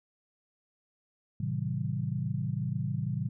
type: chord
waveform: sine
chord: A diminished seventh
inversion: none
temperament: just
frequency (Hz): 110 / 132 / 158.4 / 190.08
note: A2 / C3 / Eb3 / Gb3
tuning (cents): 0 / +16 / +31 / +47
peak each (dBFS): -35 / -33 / -35 / -37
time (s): 1.4-3.29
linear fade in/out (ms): 5
effects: none